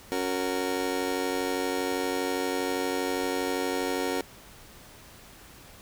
30% pulse chord, F# major, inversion second, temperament just, 277.5 / 370 / 462.5 Hz, C#4 / F#4 / A#4, +2 / 0 / -14 cents, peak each -29 dBFS, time 0.12-4.21 s, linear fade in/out 0 ms, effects pink hiss -50 dBFS RMS until 5.81 s

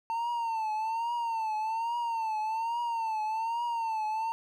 triangle tone with vibrato, 904 Hz, A5, 47 cents sharp, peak -27 dBFS, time 0.1-4.32 s, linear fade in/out 0 ms, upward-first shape triangle, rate 1.2 Hz, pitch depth 100 cents each way, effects none

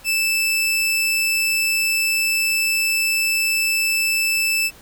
sawtooth tone, 2637 Hz, E7, in tune, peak -14 dBFS, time 0.04-4.71 s, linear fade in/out 50 ms, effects pink hiss -46 dBFS RMS until 4.81 s

